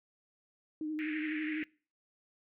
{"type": "tone with vibrato", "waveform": "sine", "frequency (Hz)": 308.1, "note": "D#4", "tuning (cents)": -17, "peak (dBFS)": -34, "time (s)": [0.81, 1.63], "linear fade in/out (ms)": 2, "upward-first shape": "sine", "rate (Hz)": 12, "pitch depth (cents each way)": 35}
{"type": "band-pass noise", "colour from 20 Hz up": "white", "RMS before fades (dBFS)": -42, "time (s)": [0.99, 1.64], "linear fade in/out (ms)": 0, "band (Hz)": [1700, 2400], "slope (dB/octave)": 48}
{"effects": ["noise-tail reverb RT60 0.4 s tail -24 dB re dry"]}